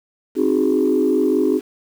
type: chord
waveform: sine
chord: Ab dominant seventh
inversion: first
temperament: equal with one note detuned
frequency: 265.1 / 311.1 / 370 / 415.3 Hz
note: C4 / Eb4 / Gb4 / Ab4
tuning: +23 / 0 / 0 / 0 cents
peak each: -19 dBFS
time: 0.35-1.61 s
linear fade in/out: 50 ms
effects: tanh soft clip ceiling -7 dBFS + 7-bit